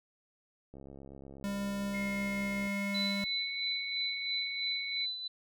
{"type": "click train", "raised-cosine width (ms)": 2, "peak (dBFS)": -36, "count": 133, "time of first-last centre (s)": [0.74, 2.67], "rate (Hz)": 68.4}
{"type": "tone", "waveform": "square", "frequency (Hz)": 200, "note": "G3", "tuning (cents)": 35, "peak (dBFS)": -34, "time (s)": [1.44, 3.24], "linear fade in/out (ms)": 0}
{"type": "tone with pitch glide", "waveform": "sine", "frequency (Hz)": [2145, 2222], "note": ["C7", "C#7"], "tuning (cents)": [42, 4], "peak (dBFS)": -37, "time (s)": [1.93, 5.06], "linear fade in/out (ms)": 20, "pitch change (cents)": 62, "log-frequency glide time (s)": [2.6, 3.59]}
{"type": "tone with tremolo", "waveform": "sine", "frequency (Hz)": 3998, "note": "B7", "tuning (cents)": 20, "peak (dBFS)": -31, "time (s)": [2.94, 5.28], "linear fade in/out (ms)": 10, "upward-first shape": "sine", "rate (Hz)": 3, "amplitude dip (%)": 60}
{"effects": []}